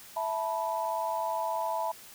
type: chord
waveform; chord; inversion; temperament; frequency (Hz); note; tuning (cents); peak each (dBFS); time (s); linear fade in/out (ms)
sine; E suspended fourth; none; equal with one note detuned; 659.3 / 880 / 979.8; E5 / A5 / B5; 0 / 0 / -14; -33; 0.16-1.92; 10
effects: white hiss -50 dBFS RMS until 2.14 s